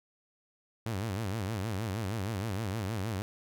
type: tone with vibrato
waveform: sawtooth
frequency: 103.7 Hz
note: G#2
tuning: 2 cents flat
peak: -28 dBFS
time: 0.86-3.22 s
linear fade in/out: 0 ms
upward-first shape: sine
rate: 6.4 Hz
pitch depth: 200 cents each way
effects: none